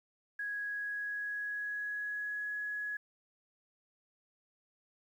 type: tone with pitch glide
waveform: sine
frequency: 1661.2 to 1681.5 Hz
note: G#6 to G#6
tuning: 0 to +21 cents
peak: -35 dBFS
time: 0.39-2.97 s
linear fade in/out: 5 ms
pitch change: +21 cents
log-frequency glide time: 0.62-2.57 s
effects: 11-bit